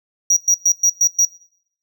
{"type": "tone bursts", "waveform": "triangle", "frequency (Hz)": 5760, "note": "F#8", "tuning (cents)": -47, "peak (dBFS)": -9, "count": 6, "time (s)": [0.3, 1.252], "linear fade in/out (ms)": 5, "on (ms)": 67, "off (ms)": 110, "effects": ["noise-tail reverb RT60 0.7 s tail -24 dB re dry"]}